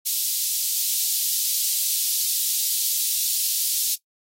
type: high-pass noise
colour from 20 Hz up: white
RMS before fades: -23 dBFS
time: 0.05-3.96 s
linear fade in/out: 20 ms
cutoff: 3600 Hz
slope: 24 dB/octave
effects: noise-tail reverb RT60 0.1 s tail -19 dB re dry + AAC 48 kbps